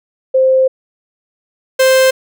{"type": "tone pair in turn", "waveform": ["sine", "45% pulse"], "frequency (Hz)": [523.3, 523.3], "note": ["C5", "C5"], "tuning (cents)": [0, 0], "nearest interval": "unison", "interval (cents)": 0, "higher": "neither", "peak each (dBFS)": -7, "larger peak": "neither", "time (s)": [[0.34, 0.68], [1.79, 2.11]], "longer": "first", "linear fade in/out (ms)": 10, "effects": []}